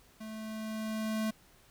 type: tone with level ramp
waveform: square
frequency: 218.3 Hz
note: A3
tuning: 13 cents flat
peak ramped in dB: -42 to -30 dBFS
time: 0.2-1.31 s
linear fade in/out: 10 ms
effects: pink hiss -62 dBFS RMS until 1.7 s